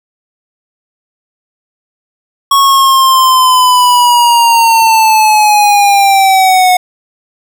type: linear sweep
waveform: square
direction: down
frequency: 1108.7 to 727 Hz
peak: -5 dBFS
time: 2.51-6.77 s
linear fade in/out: 5 ms
effects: none